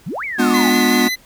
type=exponential two-way sweep; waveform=sine; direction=up then down; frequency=130.2 to 2343 to 747 Hz; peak=-22 dBFS; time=0.06-0.7 s; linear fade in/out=10 ms; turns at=0.24 s
type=chord; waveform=square; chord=G# diminished seventh; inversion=none; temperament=equal with one note detuned; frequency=207.7 / 246.9 / 293.7 / 357.2 Hz; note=G#3 / B3 / D4 / F4; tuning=0 / 0 / 0 / +39 cents; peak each=-22 / -16 / -22 / -21 dBFS; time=0.38-1.09 s; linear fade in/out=20 ms
type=tone with vibrato; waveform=25% pulse; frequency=2001 Hz; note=B6; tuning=22 cents sharp; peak=-15 dBFS; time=0.53-1.16 s; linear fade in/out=20 ms; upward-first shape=sine; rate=5.3 Hz; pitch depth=25 cents each way
effects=pink hiss -49 dBFS RMS until 1.25 s